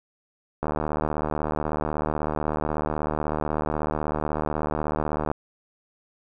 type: click train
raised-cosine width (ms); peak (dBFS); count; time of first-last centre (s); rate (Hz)
1; -12; 358; 0.63-5.315; 76.2
effects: none